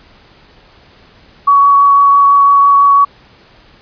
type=tone with vibrato; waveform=sine; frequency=1125 Hz; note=C#6; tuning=25 cents sharp; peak=-4 dBFS; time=1.47-3.05 s; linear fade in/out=10 ms; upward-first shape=triangle; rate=6 Hz; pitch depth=11 cents each way; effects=pink hiss -44 dBFS RMS until 3.81 s + resampled to 11025 Hz